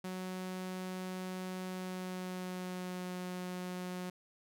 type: tone with pitch glide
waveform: sawtooth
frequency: 185 to 181.4 Hz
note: F#3 to F#3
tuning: 0 to -34 cents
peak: -35 dBFS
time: 0.04-4.1 s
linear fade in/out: 5 ms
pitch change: -34 cents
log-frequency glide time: 1.68-3.14 s
effects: none